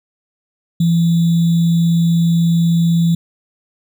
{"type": "tone with sample-and-hold", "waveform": "sine", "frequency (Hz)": 168.1, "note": "E3", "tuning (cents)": 34, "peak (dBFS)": -10, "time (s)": [0.8, 3.15], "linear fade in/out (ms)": 5, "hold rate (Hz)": 3675, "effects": []}